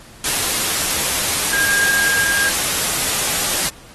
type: tone in noise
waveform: sine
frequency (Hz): 1618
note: G#6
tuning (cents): -46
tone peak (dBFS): -16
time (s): 1.53-2.49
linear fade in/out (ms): 2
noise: white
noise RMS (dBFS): -19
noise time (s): 0.24-3.69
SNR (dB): 0
effects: pink hiss -43 dBFS RMS until 3.94 s + AAC 32 kbps